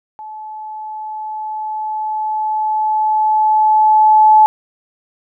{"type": "tone with level ramp", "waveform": "sine", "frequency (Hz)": 862, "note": "A5", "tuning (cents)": -36, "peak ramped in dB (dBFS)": [-28, -4], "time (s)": [0.19, 4.46], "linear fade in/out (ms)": 0, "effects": []}